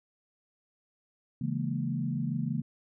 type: chord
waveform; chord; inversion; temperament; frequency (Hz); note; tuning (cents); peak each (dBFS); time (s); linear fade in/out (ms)
sine; A# half-diminished seventh; first; equal; 138.59 / 164.81 / 207.7 / 233.1; C#3 / E3 / G#3 / A#3; 0 / 0 / 0 / 0; -33 / -34 / -37 / -34; 1.41-2.62; 5
effects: none